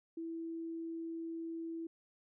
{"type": "tone", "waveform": "sine", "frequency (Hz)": 329.6, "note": "E4", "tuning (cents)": 0, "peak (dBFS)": -39, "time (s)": [0.17, 1.87], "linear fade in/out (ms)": 5, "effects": []}